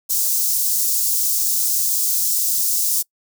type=high-pass noise; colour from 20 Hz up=white; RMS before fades=-19 dBFS; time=0.09-3.03 s; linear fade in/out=20 ms; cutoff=5400 Hz; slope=24 dB/octave; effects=noise-tail reverb RT60 0.1 s tail -25 dB re dry